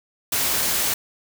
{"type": "noise", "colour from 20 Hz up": "white", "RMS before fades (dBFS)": -22, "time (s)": [0.32, 0.94], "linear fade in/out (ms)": 5, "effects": []}